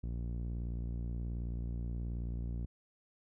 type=tone with low-pass filter; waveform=sawtooth; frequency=58.7 Hz; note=A#1; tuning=13 cents sharp; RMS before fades=-38 dBFS; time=0.03-2.66 s; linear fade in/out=10 ms; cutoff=230 Hz; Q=0.76; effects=none